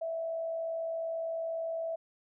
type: tone with frequency modulation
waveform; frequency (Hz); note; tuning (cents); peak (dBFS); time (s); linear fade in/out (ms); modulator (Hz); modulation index
sine; 657; E5; -6; -32; 0.01-1.96; 10; 54.4; 0.27
effects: none